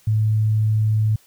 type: tone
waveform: sine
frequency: 108.3 Hz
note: A2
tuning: 27 cents flat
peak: -15 dBFS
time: 0.07-1.16 s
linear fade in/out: 5 ms
effects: white hiss -55 dBFS RMS until 1.26 s

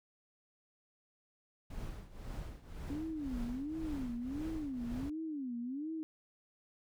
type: noise with tremolo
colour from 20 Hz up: brown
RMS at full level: -41 dBFS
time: 1.7-5.1 s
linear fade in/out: 5 ms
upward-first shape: triangle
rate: 1.9 Hz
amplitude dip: 85%
type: tone with vibrato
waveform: sine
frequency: 276 Hz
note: C#4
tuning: 7 cents flat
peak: -37 dBFS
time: 2.9-6.03 s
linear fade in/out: 0 ms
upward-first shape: sine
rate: 1.4 Hz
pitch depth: 270 cents each way
effects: none

